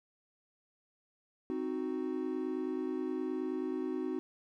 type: chord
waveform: triangle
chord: C diminished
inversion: none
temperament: equal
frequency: 261.6 / 311.1 / 370 Hz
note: C4 / Eb4 / Gb4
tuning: 0 / 0 / 0 cents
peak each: -36 / -36 / -35 dBFS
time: 1.5-4.19 s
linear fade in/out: 0 ms
effects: none